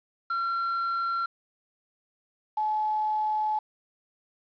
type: tone pair in turn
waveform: triangle / sine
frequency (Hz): 1366 / 857.1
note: F6 / A5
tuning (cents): -39 / -46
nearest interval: minor sixth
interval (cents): 807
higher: first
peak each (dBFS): -24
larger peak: neither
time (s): 0.3-1.26 / 2.57-3.59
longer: second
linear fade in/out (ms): 5
effects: resampled to 11025 Hz + 9-bit